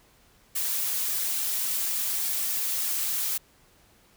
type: noise with flanger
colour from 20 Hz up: blue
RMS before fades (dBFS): -28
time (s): 0.55-3.38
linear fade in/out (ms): 10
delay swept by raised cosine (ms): 1.9 to 5.7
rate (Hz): 3.5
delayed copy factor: -0.6
effects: pink hiss -60 dBFS RMS until 4.16 s